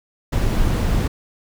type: noise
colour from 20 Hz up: brown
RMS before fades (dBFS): -18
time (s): 0.32-1.08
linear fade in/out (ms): 10
effects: none